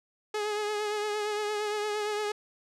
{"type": "tone with vibrato", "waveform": "sawtooth", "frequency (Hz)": 420, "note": "G#4", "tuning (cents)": 19, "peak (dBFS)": -25, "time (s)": [0.34, 2.32], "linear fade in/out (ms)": 5, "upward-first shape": "triangle", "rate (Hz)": 8.7, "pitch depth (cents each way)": 38, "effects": ["low-pass 8000 Hz 12 dB/octave"]}